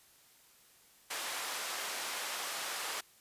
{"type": "band-pass noise", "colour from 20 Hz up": "pink", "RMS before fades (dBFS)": -39, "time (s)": [1.1, 3.01], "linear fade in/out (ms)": 10, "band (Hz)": [800, 13000], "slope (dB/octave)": 12, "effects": ["white hiss -63 dBFS RMS until 3.2 s", "resampled to 32000 Hz"]}